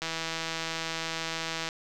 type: click train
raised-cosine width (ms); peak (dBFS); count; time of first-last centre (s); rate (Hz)
0.2; -15; 273; 0.02-1.689; 163
effects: none